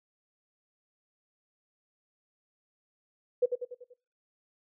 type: tone with echo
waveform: sine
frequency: 493.9 Hz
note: B4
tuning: in tune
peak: -20 dBFS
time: 3.42-3.46 s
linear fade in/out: 10 ms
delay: 96 ms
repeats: 5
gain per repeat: -6 dB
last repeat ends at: 3.94 s
effects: noise-tail reverb RT60 0.4 s tail -24 dB re dry